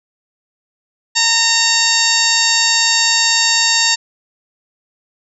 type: harmonic tone with a mistuned harmonic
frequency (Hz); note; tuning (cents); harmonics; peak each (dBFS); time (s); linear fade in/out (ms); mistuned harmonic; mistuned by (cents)
916; A#5; -31; 1 / 2 / 3 / 4 / 5 / 6 / 7 / 8; -23 / -19 / -21 / -19 / -17 / -20 / -23 / -18; 1.15-3.96; 20; 4; +31
effects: none